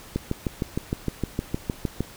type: click train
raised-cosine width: 3 ms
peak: -11 dBFS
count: 13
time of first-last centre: 0.16-2.006 s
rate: 6.5 Hz
effects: pink hiss -45 dBFS RMS until 2.16 s